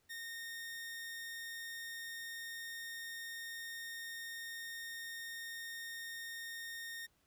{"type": "tone", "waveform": "sawtooth", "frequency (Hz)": 1841, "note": "A#6", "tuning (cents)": -22, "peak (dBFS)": -40, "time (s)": [0.09, 7.07], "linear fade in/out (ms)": 20, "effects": ["pink hiss -75 dBFS RMS until 7.26 s"]}